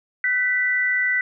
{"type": "tone pair together", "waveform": "sine", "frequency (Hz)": [1510.4, 1975.5], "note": ["F#6", "B6"], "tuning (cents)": [35, 0], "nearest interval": "perfect fourth", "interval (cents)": 465, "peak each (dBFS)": [-24, -19], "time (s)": [0.24, 1.21], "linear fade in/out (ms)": 2, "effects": []}